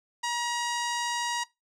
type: tone with low-pass filter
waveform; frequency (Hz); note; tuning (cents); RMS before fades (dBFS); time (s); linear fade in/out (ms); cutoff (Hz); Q
sawtooth; 953; A#5; +38; -30; 0.23-1.44; 10; 7400; 1.6
effects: noise-tail reverb RT60 0.2 s tail -20 dB re dry